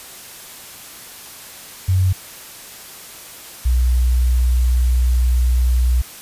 sine tone pair in turn, 92.5 / 61.74 Hz, F#2 / B1, 0 / 0 cents, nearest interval perfect fifth, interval 700 cents, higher first, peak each -12 dBFS, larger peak neither, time 1.88-2.13 / 3.65-6.02 s, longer second, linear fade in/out 10 ms, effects white hiss -37 dBFS RMS until 6.21 s + resampled to 32000 Hz

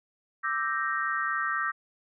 sine chord, E half-diminished seventh, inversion third, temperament equal, 1174.7 / 1318.5 / 1568 / 1864.7 Hz, D6 / E6 / G6 / Bb6, 0 / 0 / 0 / 0 cents, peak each -32 dBFS, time 0.43-1.72 s, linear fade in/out 20 ms, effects none

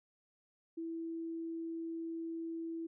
sine tone, 329.6 Hz, E4, in tune, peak -38 dBFS, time 0.77-2.87 s, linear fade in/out 10 ms, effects none

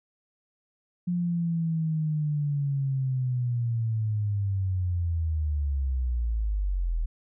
sine linear sweep, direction down, 177.8 to 38.89 Hz, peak -24 dBFS, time 1.07-7.06 s, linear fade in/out 10 ms, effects none

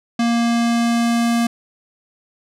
square tone with low-pass filter sweep, 234.1 Hz, A#3, 8 cents sharp, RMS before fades -17 dBFS, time 0.19-1.47 s, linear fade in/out 5 ms, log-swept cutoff 6300 to 11000 Hz, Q 0.89, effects none

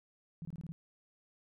sine tone bursts, 164.81 Hz, E3, in tune, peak -40 dBFS, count 6, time 0.42-0.72 s, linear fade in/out 0 ms, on 30 ms, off 24 ms, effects none

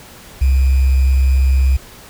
sine tone with sample-and-hold, 66.2 Hz, C2, 21 cents sharp, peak -9 dBFS, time 0.41-1.77 s, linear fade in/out 10 ms, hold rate 2450 Hz, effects pink hiss -39 dBFS RMS until 2.09 s

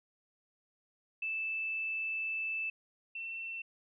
sine tone pair in turn, 2636 / 2691 Hz, E7 / E7, -1 / +35 cents, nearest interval unison, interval 36 cents, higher second, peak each -33 / -38 dBFS, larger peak first, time 1.22-2.7 / 3.15-3.62 s, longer first, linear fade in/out 5 ms, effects none

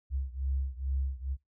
sine beating tone pair, 66.3 / 68.6 Hz, C2 / C#2, +23 / -17 cents, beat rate 2.3 Hz, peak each -32 / -34 dBFS, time 0.1-1.37 s, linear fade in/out 50 ms, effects noise-tail reverb RT60 0.2 s tail -23 dB re dry

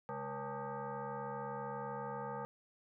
sine tone with frequency modulation, 207.7 Hz, G#3, in tune, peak -39 dBFS, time 0.09-2.45 s, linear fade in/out 0 ms, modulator 343 Hz, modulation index 3.1, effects none

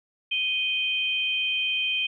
sine tone pair together, 2489 / 3136 Hz, D#7 / G7, 0 / 0 cents, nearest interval major third, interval 400 cents, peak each -26 dBFS, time 0.31-2.07 s, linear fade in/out 10 ms, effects none

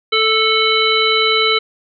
harmonic tone with a mistuned harmonic, 440 Hz, A4, in tune, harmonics 1 / 3 / 5 / 7 / 9, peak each -18 / -18 / -18 / -18 / -18 dBFS, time 0.12-1.59 s, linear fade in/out 10 ms, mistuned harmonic 7, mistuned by -17 cents, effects none

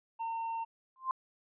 triangle tone, 911 Hz, A#5, 40 cents flat, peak -32 dBFS, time 0.19-0.65 s, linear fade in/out 20 ms
sine tone with exponential growth, 1046.5 Hz, C6, in tune, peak -25 dBFS, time 0.96-1.11 s, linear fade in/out 1 ms, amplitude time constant 31 ms
effects resampled to 8000 Hz

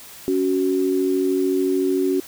sine tone pair together, 279.1 / 372.6 Hz, C#4 / F#4, +12 / +12 cents, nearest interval perfect fourth, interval 500 cents, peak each -21 / -19 dBFS, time 0.28-2.2 s, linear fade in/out 0 ms, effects white hiss -41 dBFS RMS until 2.27 s

